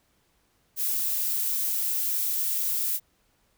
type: noise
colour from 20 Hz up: violet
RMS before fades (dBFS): -27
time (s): 0.76-3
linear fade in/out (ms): 50
effects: pink hiss -68 dBFS RMS until 3.57 s